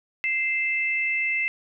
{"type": "tone pair together", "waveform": "sine", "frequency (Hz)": [2088, 2637], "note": ["C7", "E7"], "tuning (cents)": [-4, 0], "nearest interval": "major third", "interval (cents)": 404, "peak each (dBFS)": [-24, -26], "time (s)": [0.24, 1.48], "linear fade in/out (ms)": 0, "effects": []}